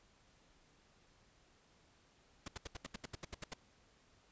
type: noise bursts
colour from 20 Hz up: pink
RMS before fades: -44 dBFS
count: 12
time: 2.46-3.537 s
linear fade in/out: 5 ms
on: 21 ms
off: 75 ms
effects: pink hiss -69 dBFS RMS until 4.31 s + resampled to 16000 Hz